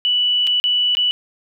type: tone with dropouts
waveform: sine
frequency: 2960 Hz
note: F#7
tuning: in tune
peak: -14 dBFS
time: 0.05-1.11 s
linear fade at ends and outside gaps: 0 ms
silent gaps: 0.469-0.473 / 0.6-0.64 / 0.951-0.97 s
effects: none